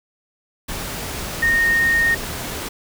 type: tone in noise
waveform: sine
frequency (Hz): 1848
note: A#6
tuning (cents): -16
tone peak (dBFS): -14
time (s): 1.42-2.15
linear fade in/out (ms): 10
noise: pink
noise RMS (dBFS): -28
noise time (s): 0.68-2.69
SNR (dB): +11
effects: none